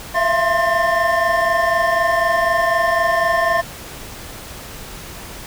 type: tone cluster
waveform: triangle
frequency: 662 / 686 / 1055 / 1791 Hz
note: E5 / F5 / C6 / A6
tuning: +7 / -31 / +14 / +30 cents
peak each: -18 dBFS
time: 0.14-3.62 s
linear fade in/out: 20 ms
effects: pink hiss -34 dBFS RMS until 5.46 s